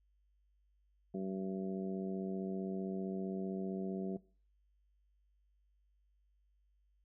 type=harmonic tone; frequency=95.4 Hz; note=G2; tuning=47 cents flat; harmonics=2 / 3 / 4 / 5 / 6 / 7; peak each=-39 / -47 / -42 / -51 / -57 / -49 dBFS; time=1.14-4.17 s; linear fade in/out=5 ms; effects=noise-tail reverb RT60 0.4 s tail -21 dB re dry + added 50 Hz sine -70 dBFS peak until 7.04 s